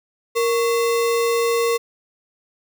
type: tone with sample-and-hold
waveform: sine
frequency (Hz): 466.2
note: A#4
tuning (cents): 0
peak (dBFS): -16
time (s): 0.35-1.78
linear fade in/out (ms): 20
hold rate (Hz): 1575
effects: none